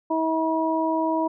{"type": "harmonic tone", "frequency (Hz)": 321.3, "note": "E4", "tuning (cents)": -44, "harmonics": [1, 2, 3], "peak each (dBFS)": [-24, -26, -25], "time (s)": [0.1, 1.28], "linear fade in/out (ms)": 10, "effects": []}